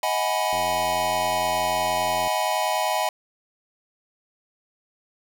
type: chord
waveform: square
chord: G# minor seventh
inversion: second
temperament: equal with one note detuned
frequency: 630.9 / 740 / 830.6 / 987.8 Hz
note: D#5 / F#5 / G#5 / B5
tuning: +24 / 0 / 0 / 0 cents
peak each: -28 dBFS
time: 0.03-3.09 s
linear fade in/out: 2 ms
type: click train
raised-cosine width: 2 ms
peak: -26 dBFS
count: 152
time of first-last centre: 0.53-2.274 s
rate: 86.6 Hz
effects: none